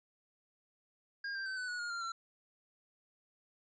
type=tone with pitch steps; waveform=square; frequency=1618 / 1577.4 / 1537.8 / 1499.2 / 1461.6 / 1424.9 / 1389.2 / 1354.3 Hz; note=G#6 / G6 / G6 / F#6 / F#6 / F6 / F6 / E6; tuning=-46 / +10 / -34 / +22 / -22 / +34 / -10 / +46 cents; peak=-38 dBFS; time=1.24-2.12 s; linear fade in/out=5 ms; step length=110 ms; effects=resampled to 16000 Hz